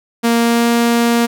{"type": "tone with pitch glide", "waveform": "sawtooth", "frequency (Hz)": [233.1, 235], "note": ["A#3", "A#3"], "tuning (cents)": [0, 14], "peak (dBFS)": -7, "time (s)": [0.23, 1.27], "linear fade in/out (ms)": 20, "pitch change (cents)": 14, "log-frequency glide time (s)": [0.37, 0.69], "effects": []}